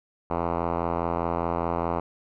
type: tone with low-pass filter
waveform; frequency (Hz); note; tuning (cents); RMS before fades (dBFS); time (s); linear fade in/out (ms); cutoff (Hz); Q
5% pulse; 84.9; F2; -48; -27; 0.3-2; 5; 1100; 1.5
effects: none